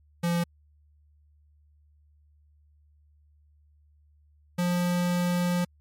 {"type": "tone pair in turn", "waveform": "square", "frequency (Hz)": [171.8, 176.63], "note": ["F3", "F3"], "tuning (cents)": [-28, 20], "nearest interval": "unison", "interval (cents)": 48, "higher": "second", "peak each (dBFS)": -24, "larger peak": "neither", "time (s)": [[0.23, 0.44], [4.58, 5.65]], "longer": "second", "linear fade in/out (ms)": 10, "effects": ["added 74 Hz sine -58 dBFS peak until 5.8 s", "MP3 64 kbps"]}